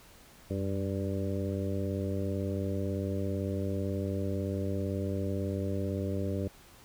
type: harmonic tone with a mistuned harmonic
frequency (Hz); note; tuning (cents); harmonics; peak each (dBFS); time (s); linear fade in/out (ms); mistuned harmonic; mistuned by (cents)
98; G2; 0; 1 / 2 / 3 / 4 / 5 / 6; -33 / -36 / -38 / -39 / -40 / -41; 0.5-6.48; 5; 1; -86
effects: pink hiss -56 dBFS RMS until 6.84 s